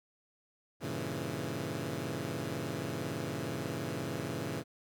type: chord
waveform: 15% pulse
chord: G diminished seventh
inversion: none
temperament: equal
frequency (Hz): 98 / 116.54 / 138.59 / 164.81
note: G2 / Bb2 / Db3 / Fb3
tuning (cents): 0 / 0 / 0 / 0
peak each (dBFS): -37 / -35 / -33 / -34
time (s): 0.8-4.64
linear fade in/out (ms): 50
effects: none